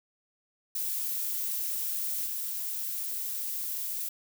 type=noise with level steps; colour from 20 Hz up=violet; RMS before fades=-32 / -34 dBFS; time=0.75-4.09 s; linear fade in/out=5 ms; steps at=2.26 s; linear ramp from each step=2 ms; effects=none